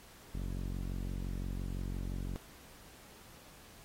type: tone with low-pass filter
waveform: sawtooth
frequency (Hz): 45.84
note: F#1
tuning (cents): -15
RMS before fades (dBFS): -38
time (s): 0.34-2.36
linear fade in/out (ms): 0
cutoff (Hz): 250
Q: 1.3
effects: pink hiss -57 dBFS RMS until 3.84 s + AAC 48 kbps